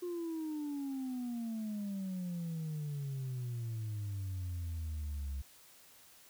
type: exponential sweep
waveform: sine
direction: down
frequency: 358.1 to 66.7 Hz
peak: -34 dBFS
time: 0.02-5.42 s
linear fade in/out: 10 ms
effects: tanh soft clip ceiling -35 dBFS + white hiss -60 dBFS RMS until 6.29 s